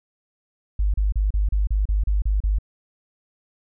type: tone bursts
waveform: sine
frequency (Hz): 50.5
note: G#1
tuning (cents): -48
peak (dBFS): -17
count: 10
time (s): 0.79-2.587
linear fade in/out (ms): 5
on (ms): 150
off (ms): 33
effects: none